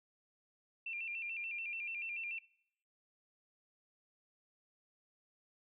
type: tone with vibrato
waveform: sine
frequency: 2536 Hz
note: D#7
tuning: 32 cents sharp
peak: -39 dBFS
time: 0.86-2.39 s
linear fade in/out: 5 ms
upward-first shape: square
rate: 6.9 Hz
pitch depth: 99 cents each way
effects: noise-tail reverb RT60 0.7 s tail -22 dB re dry